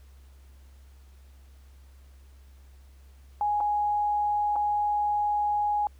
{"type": "tone with dropouts", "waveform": "sine", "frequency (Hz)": 830.6, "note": "G#5", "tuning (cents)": 0, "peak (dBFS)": -23, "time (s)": [3.41, 5.87], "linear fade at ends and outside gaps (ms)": 1, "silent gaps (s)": [[3.604, 3.608], [4.558, 4.562]], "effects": ["added 67 Hz sine -49 dBFS peak until 5.99 s", "pink hiss -64 dBFS RMS until 5.99 s"]}